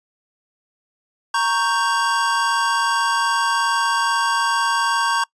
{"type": "chord", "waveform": "square", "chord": "G diminished", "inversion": "first", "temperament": "equal", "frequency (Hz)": [932.3, 1108.7, 1568], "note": ["Bb5", "Db6", "G6"], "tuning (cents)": [0, 0, 0], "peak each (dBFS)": [-22, -22, -23], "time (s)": [1.34, 5.24], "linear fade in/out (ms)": 5, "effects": ["noise-tail reverb RT60 0.1 s tail -24 dB re dry", "resampled to 22050 Hz"]}